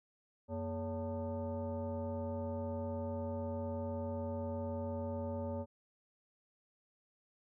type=tone with frequency modulation; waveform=sine; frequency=236.6 Hz; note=A#3; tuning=26 cents sharp; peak=-36 dBFS; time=0.48-5.66 s; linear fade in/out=50 ms; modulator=327 Hz; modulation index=1.5; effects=none